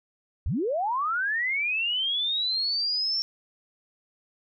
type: linear sweep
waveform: sine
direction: up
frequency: 47.15 to 5470 Hz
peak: -24 dBFS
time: 0.46-3.22 s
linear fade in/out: 0 ms
effects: none